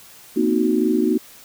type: chord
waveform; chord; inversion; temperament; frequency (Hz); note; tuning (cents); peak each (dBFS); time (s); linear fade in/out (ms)
sine; C half-diminished seventh; third; equal with one note detuned; 233.1 / 256.8 / 311.1 / 370; Bb3 / C4 / Eb4 / Gb4; 0 / -32 / 0 / 0; -21 / -23 / -20 / -21; 0.36-1.18; 10
effects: white hiss -45 dBFS RMS until 1.44 s